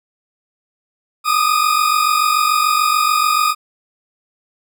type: tone pair together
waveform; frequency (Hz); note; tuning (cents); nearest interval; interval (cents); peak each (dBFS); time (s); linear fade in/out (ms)
40% pulse; 1210.1 / 1257; D#6 / D#6; -49 / +17; minor second; 66; -15; 1.24-3.55; 50
effects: none